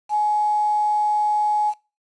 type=tone with quantisation; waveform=sine; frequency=842 Hz; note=G#5; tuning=24 cents sharp; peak=-17 dBFS; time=0.09-1.74 s; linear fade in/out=50 ms; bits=7; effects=noise-tail reverb RT60 0.3 s tail -22 dB re dry + resampled to 22050 Hz